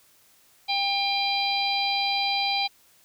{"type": "harmonic tone", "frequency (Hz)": 798, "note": "G5", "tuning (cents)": 31, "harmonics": [1, 3, 4, 5, 6], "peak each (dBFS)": [-27, -29, -32, -28, -32], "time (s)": [0.68, 2.68], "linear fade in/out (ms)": 20, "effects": ["white hiss -59 dBFS RMS until 3.04 s"]}